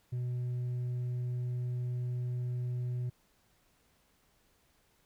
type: tone with hard clipping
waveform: triangle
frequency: 123.47 Hz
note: B2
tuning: in tune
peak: -31 dBFS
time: 0.12-3.1 s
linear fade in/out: 10 ms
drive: 1 dB
effects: pink hiss -70 dBFS RMS until 5.05 s